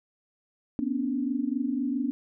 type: tone cluster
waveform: sine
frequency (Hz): 240.5 / 263.6 / 288.1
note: B3 / C4 / D4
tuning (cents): -46 / +13 / -33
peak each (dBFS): -30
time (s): 0.79-2.11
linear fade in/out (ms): 0
effects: none